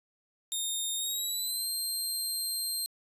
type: tone with pitch glide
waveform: 15% pulse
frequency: 3675 to 4173 Hz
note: A#7 to C8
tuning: -25 to -5 cents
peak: -24 dBFS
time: 0.52-2.86 s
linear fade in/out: 0 ms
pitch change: +220 cents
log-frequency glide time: 0.95-1.67 s
effects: resampled to 32000 Hz